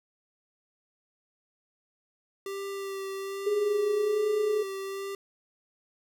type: tone with vibrato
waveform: square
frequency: 392 Hz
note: G4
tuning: in tune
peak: -34 dBFS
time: 2.46-5.15 s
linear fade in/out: 2 ms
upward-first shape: sine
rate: 1.2 Hz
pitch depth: 16 cents each way
type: tone with pitch glide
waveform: sine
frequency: 415.3 to 424.5 Hz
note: G#4 to G#4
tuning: 0 to +38 cents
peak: -24 dBFS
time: 3.46-4.63 s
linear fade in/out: 10 ms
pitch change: +38 cents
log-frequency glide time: 3.82-4.2 s
effects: none